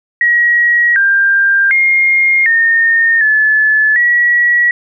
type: tone with pitch steps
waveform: sine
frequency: 1905 / 1592 / 2131 / 1832 / 1728 / 1925 Hz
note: A#6 / G6 / C7 / A#6 / A6 / B6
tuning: +37 / +26 / +31 / -31 / -32 / -45 cents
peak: -7 dBFS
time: 0.21-4.71 s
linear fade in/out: 2 ms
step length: 750 ms
effects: none